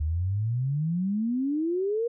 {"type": "exponential sweep", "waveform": "sine", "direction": "up", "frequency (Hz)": [73.42, 481.1], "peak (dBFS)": -24, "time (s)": [0, 2.08], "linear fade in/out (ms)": 10, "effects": []}